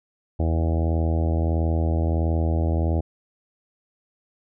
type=harmonic tone; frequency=81.5 Hz; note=E2; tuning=19 cents flat; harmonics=1 / 2 / 3 / 4 / 5 / 6 / 7 / 8 / 9 / 10; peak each=-20 / -30 / -32 / -30 / -37 / -36 / -35 / -36 / -38 / -42 dBFS; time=0.39-3.01 s; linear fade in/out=10 ms; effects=none